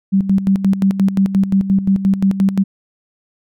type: tone with tremolo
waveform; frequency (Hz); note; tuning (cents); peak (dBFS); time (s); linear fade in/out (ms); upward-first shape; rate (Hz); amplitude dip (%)
sine; 194.1; G3; -17; -9; 0.12-2.64; 20; square; 5.7; 70
effects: none